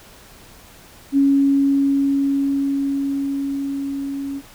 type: tone with level ramp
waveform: sine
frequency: 277.2 Hz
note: C#4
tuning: in tune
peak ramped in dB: -11 to -24 dBFS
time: 1.12-4.42 s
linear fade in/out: 50 ms
effects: pink hiss -45 dBFS RMS until 4.54 s